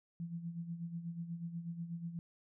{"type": "tone with tremolo", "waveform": "sine", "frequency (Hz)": 169.1, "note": "E3", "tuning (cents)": 44, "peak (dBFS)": -37, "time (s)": [0.2, 2.19], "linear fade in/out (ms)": 0, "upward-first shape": "sine", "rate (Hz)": 8.2, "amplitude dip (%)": 65, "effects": []}